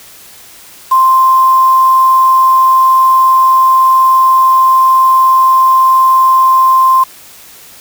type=tone with quantisation; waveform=sine; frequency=1046.5 Hz; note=C6; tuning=in tune; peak=-4 dBFS; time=0.91-7.04 s; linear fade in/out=10 ms; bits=4; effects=white hiss -36 dBFS RMS until 7.8 s